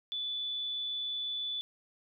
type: tone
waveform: sine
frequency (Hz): 3474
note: A7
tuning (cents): -23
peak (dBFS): -33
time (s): 0.12-1.61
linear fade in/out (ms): 0
effects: none